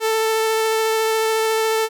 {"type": "tone with vibrato", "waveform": "sawtooth", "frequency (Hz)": 442.4, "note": "A4", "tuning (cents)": 9, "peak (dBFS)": -13, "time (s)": [0, 1.89], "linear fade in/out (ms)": 50, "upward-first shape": "sine", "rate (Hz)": 14, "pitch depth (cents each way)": 9, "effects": []}